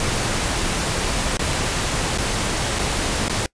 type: noise with dropouts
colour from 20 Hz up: pink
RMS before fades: -22 dBFS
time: 0-3.46 s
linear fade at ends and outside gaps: 1 ms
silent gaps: 1.371-1.393 / 2.177-2.183 / 2.788-2.792 / 3.283-3.296 s
effects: noise-tail reverb RT60 0.1 s tail -23 dB re dry + resampled to 22050 Hz